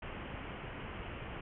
pink low-pass noise, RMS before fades -44 dBFS, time 0.02-1.41 s, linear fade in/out 5 ms, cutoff 3100 Hz, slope 96 dB/octave, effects none

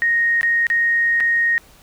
sine tone with dropouts, 1864.7 Hz, A#6, in tune, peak -14 dBFS, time 0.02-1.58 s, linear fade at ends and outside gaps 0 ms, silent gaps 0.411-0.431 / 0.668-0.701 / 1.202-1.206 s, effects pink hiss -49 dBFS RMS until 1.82 s

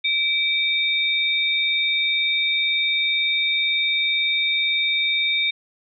sine tone pair together, 2319 / 3681 Hz, D7 / A#7, -22 / -23 cents, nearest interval minor sixth, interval 799 cents, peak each -21 / -21 dBFS, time 0.04-5.51 s, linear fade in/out 10 ms, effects none

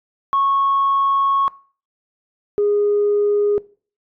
sine tone pair in turn, 1100 / 412 Hz, C#6 / G#4, -14 / -14 cents, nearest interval octave + perfect fourth, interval 1700 cents, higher first, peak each -13 dBFS, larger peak neither, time 0.33-1.48 / 2.58-3.58 s, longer first, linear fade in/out 0 ms, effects noise-tail reverb RT60 0.4 s tail -21 dB re dry + tanh soft clip ceiling -10 dBFS

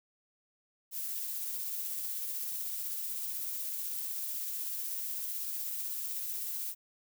violet noise with tremolo, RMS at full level -36 dBFS, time 0.91-6.75 s, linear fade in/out 50 ms, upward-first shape triangle, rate 16 Hz, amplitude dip 25%, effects none

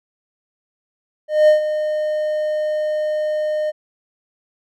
triangle tone with ADSR envelope, 611 Hz, D#5, 32 cents flat, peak -5 dBFS, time 1.28-3.72 s, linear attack 200 ms, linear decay 120 ms, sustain -11 dB, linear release 29 ms, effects none

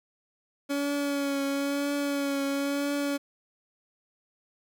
30% pulse tone with vibrato, 281.6 Hz, C#4, 27 cents sharp, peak -24 dBFS, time 0.69-3.18 s, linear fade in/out 20 ms, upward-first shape triangle, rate 1 Hz, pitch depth 30 cents each way, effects none

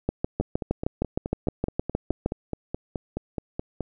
two click trains, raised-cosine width 2 ms, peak -15 / -10 dBFS, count 17 / 15, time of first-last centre 0.41-3.807 / 0.09-2.261 s, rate 4.71 / 6.45 Hz, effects none

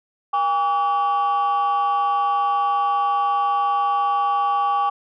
sine tone pair together, 807.5 / 1142 Hz, G#5 / D6, -49 / -49 cents, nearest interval tritone, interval 600 cents, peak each -18 dBFS, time 0.33-4.9 s, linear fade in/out 10 ms, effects tanh soft clip ceiling -14 dBFS

